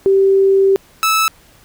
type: tone pair in turn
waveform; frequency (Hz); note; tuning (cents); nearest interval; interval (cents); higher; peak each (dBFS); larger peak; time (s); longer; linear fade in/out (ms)
sine / sawtooth; 388.9 / 1308.1; G4 / E6; -14 / -14; octave + major sixth; 2100; second; -8; neither; 0.06-0.76 / 1.03-1.28; first; 0
effects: pink hiss -48 dBFS RMS until 1.64 s